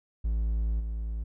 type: tone with level steps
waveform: triangle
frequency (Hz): 55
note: A1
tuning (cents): 0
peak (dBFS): -23 / -28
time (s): 0.24-1.24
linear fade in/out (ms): 10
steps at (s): 0.79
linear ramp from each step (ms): 20
effects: none